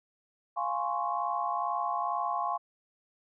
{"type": "chord", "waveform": "sine", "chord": "Db major seventh", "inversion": "first", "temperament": "equal", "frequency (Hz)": [698.5, 830.6, 1046.5, 1108.7], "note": ["F5", "Ab5", "C6", "Db6"], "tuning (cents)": [0, 0, 0, 0], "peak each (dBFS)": -34, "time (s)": [0.56, 2.58], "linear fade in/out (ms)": 20, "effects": []}